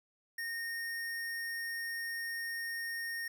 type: tone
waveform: square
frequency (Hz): 1845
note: A#6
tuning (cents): -18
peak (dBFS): -37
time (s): 0.38-3.28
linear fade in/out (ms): 5
effects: 11-bit